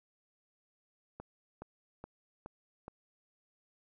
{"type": "click train", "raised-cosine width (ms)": 1, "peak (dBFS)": -30, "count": 5, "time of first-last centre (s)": [1.2, 2.881], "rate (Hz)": 2.38, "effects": []}